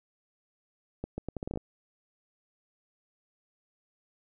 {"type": "accelerating click train", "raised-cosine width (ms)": 2, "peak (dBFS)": -21, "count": 10, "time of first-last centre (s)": [1.04, 1.574], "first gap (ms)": 140, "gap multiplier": 0.76, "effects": []}